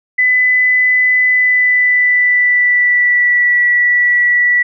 sine tone with pitch glide, 2004 to 1950.3 Hz, B6 to B6, +25 to -22 cents, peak -8 dBFS, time 0.18-4.63 s, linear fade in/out 10 ms, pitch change -47 cents, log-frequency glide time 1.29-3.52 s, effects none

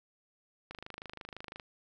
click train, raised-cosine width 0.3 ms, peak -27 dBFS, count 24, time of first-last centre 0.71-1.598 s, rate 25.9 Hz, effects none

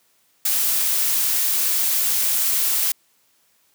blue noise, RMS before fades -20 dBFS, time 0.45-2.92 s, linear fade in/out 5 ms, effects white hiss -62 dBFS RMS until 3.74 s + high-pass 100 Hz 12 dB/octave

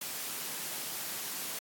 white high-pass noise, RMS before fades -38 dBFS, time 0.01-1.59 s, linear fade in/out 5 ms, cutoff 120 Hz, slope 24 dB/octave, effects AAC 64 kbps

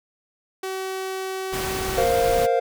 sawtooth tone, 379.6 Hz, F#4, 44 cents sharp, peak -23 dBFS, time 0.63-2.04 s, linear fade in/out 5 ms
pink noise, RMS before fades -29 dBFS, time 1.52-2.47 s, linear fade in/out 20 ms
triangle chord, Bb suspended second, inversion none, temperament just, 466.2 / 524.4 / 699.2 Hz, Bb4 / C5 / F5, 0 / +4 / +2 cents, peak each -20 dBFS, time 1.97-2.6 s, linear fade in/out 10 ms
effects none

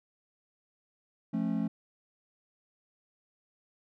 triangle chord, F augmented, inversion none, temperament just, 174.61 / 218.3 / 272.8 Hz, F3 / A3 / C#4, 0 / -13 / -28 cents, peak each -32 / -29 / -32 dBFS, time 1.33-1.68 s, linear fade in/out 10 ms, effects none

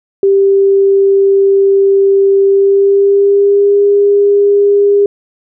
sine tone with pitch glide, 393.1 to 404.6 Hz, G4 to G#4, +5 to -45 cents, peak -5 dBFS, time 0.23-5.06 s, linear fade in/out 2 ms, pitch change +50 cents, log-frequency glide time 2.45-3.81 s, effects none

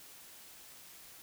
silence, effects white hiss -54 dBFS RMS until 1.22 s

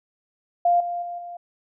sine tone with level steps, 698.5 Hz, F5, in tune, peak -15 / -25 / -29 / -33 dBFS, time 0.65-1.37 s, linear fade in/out 5 ms, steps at 0.8 / 1.02 / 1.18 s, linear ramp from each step 5 ms, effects none

